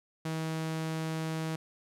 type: tone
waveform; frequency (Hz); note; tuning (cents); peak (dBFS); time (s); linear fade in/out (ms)
sawtooth; 160; D#3; +49; -28; 0.25-1.56; 5
effects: low-pass 12000 Hz 12 dB/octave